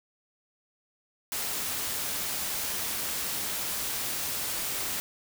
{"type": "noise", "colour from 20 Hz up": "white", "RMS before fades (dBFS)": -32, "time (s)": [1.32, 5], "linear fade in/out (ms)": 0, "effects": []}